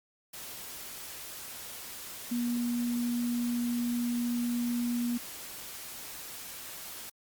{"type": "tone in noise", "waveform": "sine", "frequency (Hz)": 239.8, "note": "A#3", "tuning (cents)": 49, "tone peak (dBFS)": -28, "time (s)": [2.31, 5.18], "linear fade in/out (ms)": 10, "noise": "white", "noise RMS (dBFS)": -43, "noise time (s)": [0.33, 7.1], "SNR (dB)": 12, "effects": ["Opus 48 kbps"]}